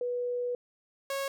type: tone pair in turn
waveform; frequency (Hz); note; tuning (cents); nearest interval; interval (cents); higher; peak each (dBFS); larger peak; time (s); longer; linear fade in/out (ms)
sine / sawtooth; 489.4 / 549.3; B4 / C#5; -16 / -16; major second; 200; second; -29 / -27; second; 0.01-0.55 / 1.1-1.28; first; 2
effects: none